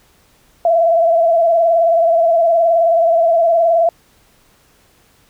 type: tone with vibrato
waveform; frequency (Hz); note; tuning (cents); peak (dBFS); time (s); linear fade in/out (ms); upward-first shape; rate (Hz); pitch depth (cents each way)
sine; 670; E5; +28; -9; 0.65-3.89; 2; sine; 19; 53
effects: pink hiss -53 dBFS RMS until 5.29 s